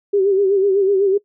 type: tone with vibrato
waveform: sine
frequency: 392 Hz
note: G4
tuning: in tune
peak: -12 dBFS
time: 0.13-1.18 s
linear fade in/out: 10 ms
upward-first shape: sine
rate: 8 Hz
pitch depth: 71 cents each way
effects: noise-tail reverb RT60 0.1 s tail -21 dB re dry